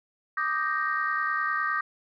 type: chord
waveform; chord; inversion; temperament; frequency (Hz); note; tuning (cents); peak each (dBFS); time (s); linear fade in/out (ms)
sine; Eb major seventh; third; equal; 1174.7 / 1244.5 / 1568 / 1864.7; D6 / Eb6 / G6 / Bb6; 0 / 0 / 0 / 0; -30; 0.37-1.81; 5
effects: tanh soft clip ceiling -15 dBFS